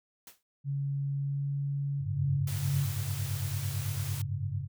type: noise with exponential decay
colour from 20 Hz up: white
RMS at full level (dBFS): -45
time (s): 0.27-0.43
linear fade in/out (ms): 2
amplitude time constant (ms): 33
type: tone with pitch glide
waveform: sine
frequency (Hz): 139.8 to 140.69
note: C#3 to C#3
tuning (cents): +15 to +26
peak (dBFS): -29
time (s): 0.64-2.88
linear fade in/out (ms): 50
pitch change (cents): +11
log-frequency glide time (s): 1.19-1.46
type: chord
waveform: sine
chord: F# suspended second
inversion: none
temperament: equal with one note detuned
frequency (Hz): 94.88 / 103.83 / 138.59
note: F#2 / G#2 / C#3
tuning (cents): +44 / 0 / 0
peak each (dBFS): -35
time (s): 1.99-4.68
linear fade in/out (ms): 50
type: high-pass noise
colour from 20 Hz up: white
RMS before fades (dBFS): -42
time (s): 2.47-4.22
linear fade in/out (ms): 5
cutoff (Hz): 260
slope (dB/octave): 96
effects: none